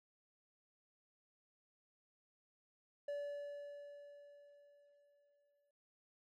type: tone with exponential decay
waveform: triangle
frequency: 576 Hz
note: D5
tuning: 34 cents flat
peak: -37 dBFS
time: 3.08-5.71 s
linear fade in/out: 5 ms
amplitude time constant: 570 ms
effects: none